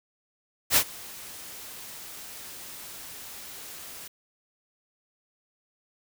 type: noise with ADSR envelope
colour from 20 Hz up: white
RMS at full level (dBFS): -18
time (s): 0.7-4.08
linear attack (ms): 65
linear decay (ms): 70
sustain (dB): -24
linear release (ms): 6
effects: none